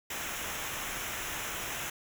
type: noise with comb filter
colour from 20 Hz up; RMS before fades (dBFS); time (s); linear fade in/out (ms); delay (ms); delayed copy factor
pink; -37; 0.1-1.9; 5; 0.22; -0.7
effects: none